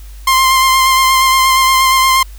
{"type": "tone with vibrato", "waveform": "sawtooth", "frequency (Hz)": 1051, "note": "C6", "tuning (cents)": 7, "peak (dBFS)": -4, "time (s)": [0.27, 2.23], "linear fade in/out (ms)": 5, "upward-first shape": "sine", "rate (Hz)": 8.5, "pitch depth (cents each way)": 19, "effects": ["added 50 Hz sine -29 dBFS peak until 2.38 s", "white hiss -44 dBFS RMS until 2.38 s"]}